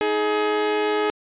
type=tone pair together; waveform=sawtooth; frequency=315.8 / 421.5 Hz; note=D#4 / G#4; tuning=+26 / +26 cents; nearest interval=perfect fourth; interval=500 cents; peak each=-24 / -16 dBFS; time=0.01-1.1 s; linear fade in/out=0 ms; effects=resampled to 8000 Hz